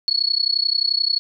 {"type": "tone with amplitude modulation", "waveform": "sine", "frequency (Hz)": 4376, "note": "C#8", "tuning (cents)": -23, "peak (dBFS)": -13, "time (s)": [0.08, 1.19], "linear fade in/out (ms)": 0, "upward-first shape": "sine", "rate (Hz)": 31.4, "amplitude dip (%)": 95, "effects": []}